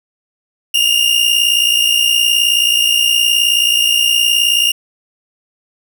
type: tone pair together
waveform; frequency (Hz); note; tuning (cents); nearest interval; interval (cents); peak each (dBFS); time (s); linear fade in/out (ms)
40% pulse; 2793 / 2852; F7 / F7; -1 / +36; unison; 37; -12; 0.74-4.72; 5
effects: none